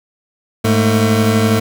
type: tone pair together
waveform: 25% pulse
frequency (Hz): 106 / 224.2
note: G#2 / A3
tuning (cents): +36 / +33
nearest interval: octave + minor second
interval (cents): 1297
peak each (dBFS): -10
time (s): 0.64-1.6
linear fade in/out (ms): 10
effects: none